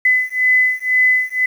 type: beating tone pair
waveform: sine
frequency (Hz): 2012 / 2014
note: B6 / B6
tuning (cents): +32 / +33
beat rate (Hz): 2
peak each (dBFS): -15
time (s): 0.05-1.46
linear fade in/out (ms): 5
effects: 7-bit